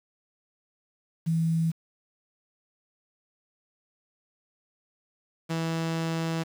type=tone pair in turn; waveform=sine / sawtooth; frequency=163.7 / 163.7 Hz; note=E3 / E3; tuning=-12 / -12 cents; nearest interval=unison; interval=0 cents; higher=neither; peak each=-22 / -23 dBFS; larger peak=first; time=1.26-1.72 / 5.49-6.44 s; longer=second; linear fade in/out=20 ms; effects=low-pass 8000 Hz 12 dB/octave + 8-bit